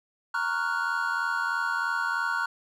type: chord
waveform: triangle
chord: Gb major seventh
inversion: first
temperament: equal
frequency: 932.3 / 1108.7 / 1396.9 / 1480 Hz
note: Bb5 / Db6 / F6 / Gb6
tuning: 0 / 0 / 0 / 0 cents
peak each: -31 / -32 / -28 / -28 dBFS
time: 0.34-2.46 s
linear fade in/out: 5 ms
effects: none